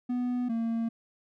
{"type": "tone pair in turn", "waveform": "triangle", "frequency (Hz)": [246.9, 228.8], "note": ["B3", "A#3"], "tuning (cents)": [0, -32], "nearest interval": "minor second", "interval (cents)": 132, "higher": "first", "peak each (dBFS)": -25, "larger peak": "neither", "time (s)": [[0.09, 0.49], [0.49, 0.89]], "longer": "neither", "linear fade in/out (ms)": 10, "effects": []}